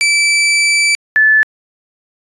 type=tone pair in turn; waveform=sawtooth / sine; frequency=2320 / 1739.3 Hz; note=D7 / A6; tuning=-22 / -20 cents; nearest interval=perfect fourth; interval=498 cents; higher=first; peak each=-6 dBFS; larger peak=neither; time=0.01-0.95 / 1.16-1.43 s; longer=first; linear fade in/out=0 ms; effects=resampled to 24000 Hz